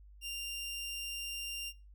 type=tone; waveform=sawtooth; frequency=2787 Hz; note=F7; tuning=4 cents flat; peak=-35 dBFS; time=0.21-1.73 s; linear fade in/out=50 ms; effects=noise-tail reverb RT60 0.3 s tail -23 dB re dry + added 50 Hz sine -53 dBFS peak until 1.94 s